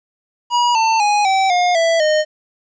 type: tone with pitch steps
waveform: square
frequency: 964 / 894.3 / 829.6 / 769.6 / 713.9 / 662.2 / 614.3 Hz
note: B5 / A5 / G#5 / G5 / F5 / E5 / D#5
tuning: -42 / +28 / -2 / -32 / +38 / +8 / -22 cents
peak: -13 dBFS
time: 0.5-2.25 s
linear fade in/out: 50 ms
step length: 250 ms
effects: resampled to 16000 Hz + 9-bit